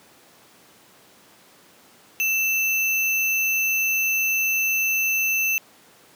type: tone with sample-and-hold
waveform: sine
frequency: 2654 Hz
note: E7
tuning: 11 cents sharp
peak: -19 dBFS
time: 2.2-5.58 s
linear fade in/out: 0 ms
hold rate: 8820 Hz
effects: pink hiss -52 dBFS RMS until 6.15 s + high-pass 200 Hz 12 dB/octave